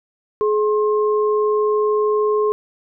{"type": "tone pair together", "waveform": "sine", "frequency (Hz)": [423.4, 1066.1], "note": ["G#4", "C6"], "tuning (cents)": [33, 32], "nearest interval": "octave + major third", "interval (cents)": 1599, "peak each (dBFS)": [-15, -23], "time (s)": [0.41, 2.52], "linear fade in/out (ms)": 0, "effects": []}